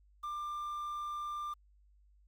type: tone with quantisation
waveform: triangle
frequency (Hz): 1191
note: D6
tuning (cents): +24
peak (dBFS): -35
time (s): 0.23-1.54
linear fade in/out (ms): 10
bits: 10
effects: added 50 Hz sine -62 dBFS peak until 2.27 s